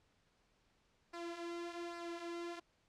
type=tone with flanger; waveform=sawtooth; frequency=342.6 Hz; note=F4; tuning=33 cents flat; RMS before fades=-45 dBFS; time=1.13-2.6 s; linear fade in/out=10 ms; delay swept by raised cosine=0.29 to 4.69 ms; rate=1.2 Hz; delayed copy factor=-0.6; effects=pink hiss -75 dBFS RMS until 2.88 s + low-pass 6000 Hz 12 dB/octave